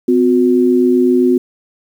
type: tone pair together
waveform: sine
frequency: 254.6 / 362.4 Hz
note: C4 / F#4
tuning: -47 / -36 cents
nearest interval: tritone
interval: 611 cents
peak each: -11 dBFS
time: 0.08-1.38 s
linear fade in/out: 5 ms
effects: 7-bit